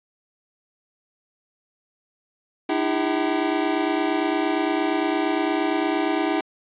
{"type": "tone cluster", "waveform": "square", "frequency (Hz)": [303.2, 331.9, 400.7, 647, 764], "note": ["D#4", "E4", "G4", "E5", "G5"], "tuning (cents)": [-45, 12, 38, -32, -45], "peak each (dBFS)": [-26, -26, -29, -32, -29], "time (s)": [2.69, 6.41], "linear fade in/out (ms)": 5, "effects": ["resampled to 8000 Hz", "8-bit"]}